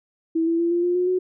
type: tone with pitch steps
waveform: sine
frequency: 326.5 / 333 / 339.6 / 346.3 / 353.2 / 360.2 / 367.3 Hz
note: E4 / E4 / F4 / F4 / F4 / F#4 / F#4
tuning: -17 / +18 / -48 / -15 / +20 / -46 / -13 cents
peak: -18 dBFS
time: 0.35-1.19 s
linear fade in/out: 10 ms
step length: 120 ms
effects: none